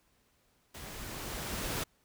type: noise with level ramp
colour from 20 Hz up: pink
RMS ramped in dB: -46 to -34 dBFS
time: 0.74-1.84 s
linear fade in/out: 10 ms
effects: pink hiss -71 dBFS RMS until 2.04 s